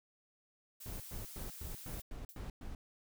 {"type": "noise", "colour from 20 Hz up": "blue", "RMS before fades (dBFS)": -50, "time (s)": [0.8, 2.02], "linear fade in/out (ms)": 10}
{"type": "noise bursts", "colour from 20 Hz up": "brown", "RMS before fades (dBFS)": -44, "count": 8, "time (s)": [0.86, 2.75], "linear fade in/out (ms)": 2, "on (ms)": 140, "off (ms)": 110}
{"type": "noise with exponential decay", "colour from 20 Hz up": "violet", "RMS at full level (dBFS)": -50, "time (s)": [2.29, 2.46], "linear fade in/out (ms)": 1, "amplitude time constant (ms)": 35}
{"effects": []}